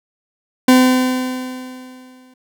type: tone with exponential decay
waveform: 40% pulse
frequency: 255.4 Hz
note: C4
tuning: 42 cents flat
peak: -5 dBFS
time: 0.68-2.34 s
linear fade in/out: 5 ms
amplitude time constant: 360 ms
effects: none